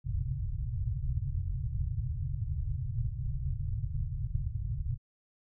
white low-pass noise, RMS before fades -33 dBFS, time 0.04-4.98 s, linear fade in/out 50 ms, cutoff 140 Hz, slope 96 dB/octave, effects none

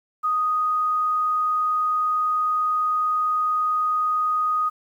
sine tone, 1244.5 Hz, D#6, in tune, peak -19 dBFS, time 0.23-4.7 s, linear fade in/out 20 ms, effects 9-bit

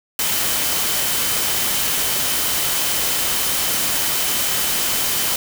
sine tone in noise, 3056 Hz, G7, 45 cents flat, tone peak -31 dBFS, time 0.19-5.36 s, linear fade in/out 2 ms, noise white, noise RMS -20 dBFS, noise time 0.19-5.36 s, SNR -14 dB, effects none

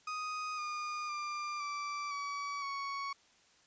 35% pulse tone with pitch steps, 1247 / 1219.2 / 1192.1 / 1165.5 / 1139.5 / 1114.2 Hz, D#6 / D#6 / D6 / D6 / C#6 / C#6, +3 / -36 / +26 / -14 / +47 / +9 cents, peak -35 dBFS, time 0.07-3.13 s, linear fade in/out 5 ms, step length 510 ms, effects white hiss -66 dBFS RMS until 3.66 s + resampled to 16000 Hz

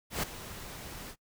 pink noise with ADSR envelope, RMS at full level -30 dBFS, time 0.1-1.16 s, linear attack 130 ms, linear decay 9 ms, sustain -14 dB, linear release 64 ms, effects noise-tail reverb RT60 0.1 s tail -22 dB re dry

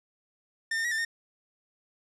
45% pulse tone with pitch steps, 1806 / 1817 / 1913 / 1782 / 1835 Hz, A6 / A#6 / A#6 / A6 / A#6, +45 / -45 / +44 / +22 / -28 cents, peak -27 dBFS, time 0.71-1.05 s, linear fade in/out 5 ms, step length 68 ms, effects low-pass 9000 Hz 12 dB/octave

